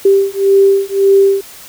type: beating tone pair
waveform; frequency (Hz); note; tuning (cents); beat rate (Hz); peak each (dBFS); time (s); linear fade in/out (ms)
sine; 392 / 393.8; G4 / G4; 0 / +8; 1.8; -10; 0.05-1.41; 5
effects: white hiss -35 dBFS RMS until 1.68 s